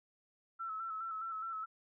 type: tone with vibrato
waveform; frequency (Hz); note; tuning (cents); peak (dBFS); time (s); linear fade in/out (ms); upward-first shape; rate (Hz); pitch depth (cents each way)
sine; 1318.5; E6; 0; -38; 0.59-1.66; 20; square; 4.8; 34
effects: none